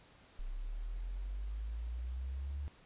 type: linear sweep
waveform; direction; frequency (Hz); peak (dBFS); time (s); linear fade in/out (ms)
sine; up; 30.9 to 72.7; -37; 0.39-2.68; 0
effects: pink hiss -62 dBFS RMS until 2.85 s + resampled to 8000 Hz